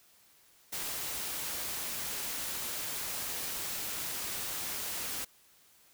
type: noise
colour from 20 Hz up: white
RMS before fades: -37 dBFS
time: 0.72-5.25 s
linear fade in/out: 10 ms
effects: white hiss -63 dBFS RMS until 5.93 s